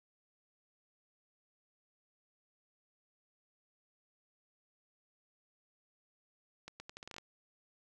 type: accelerating click train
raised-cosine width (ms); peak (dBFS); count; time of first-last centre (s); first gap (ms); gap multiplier
0.2; -29; 10; 6.68-7.183; 120; 0.79
effects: none